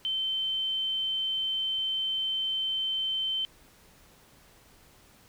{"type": "tone", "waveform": "sine", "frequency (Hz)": 3090, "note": "G7", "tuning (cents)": -26, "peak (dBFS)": -27, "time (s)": [0.05, 3.45], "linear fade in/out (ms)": 0, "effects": ["pink hiss -58 dBFS RMS until 5.28 s"]}